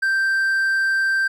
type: tone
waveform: triangle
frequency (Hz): 1568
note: G6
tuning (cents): 0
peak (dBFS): -15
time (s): 0.02-1.28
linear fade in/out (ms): 10
effects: none